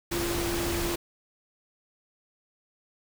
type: tone in noise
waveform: sine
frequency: 342.9 Hz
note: F4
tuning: 32 cents flat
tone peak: -30 dBFS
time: 0.11-0.96 s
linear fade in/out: 10 ms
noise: pink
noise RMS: -31 dBFS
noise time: 0.11-0.96 s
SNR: -2 dB
effects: none